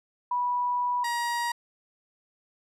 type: tone pair in turn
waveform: sine / 30% pulse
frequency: 980 / 949.9 Hz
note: B5 / A#5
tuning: -14 / +32 cents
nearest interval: minor second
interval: 54 cents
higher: first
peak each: -24 dBFS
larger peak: neither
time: 0.31-1.04 / 1.04-1.52 s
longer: first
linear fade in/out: 5 ms
effects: low-pass 11000 Hz 12 dB/octave